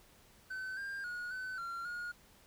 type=tone with pitch steps; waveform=triangle; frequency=1524 / 1597 / 1448 / 1514 / 1375 / 1434 Hz; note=G6 / G6 / F#6 / F#6 / F6 / F6; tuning=-49 / +32 / -38 / +39 / -27 / +45 cents; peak=-37 dBFS; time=0.5-2.12 s; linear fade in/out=10 ms; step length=270 ms; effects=pink hiss -63 dBFS RMS until 2.46 s